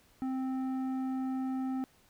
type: tone with tanh clipping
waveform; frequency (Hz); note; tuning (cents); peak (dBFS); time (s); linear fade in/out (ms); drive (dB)
triangle; 261.6; C4; 0; -33; 0.22-1.84; 0; 14
effects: pink hiss -65 dBFS RMS until 2.09 s